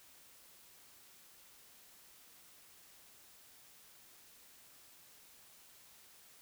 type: silence
effects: white hiss -61 dBFS RMS until 6.41 s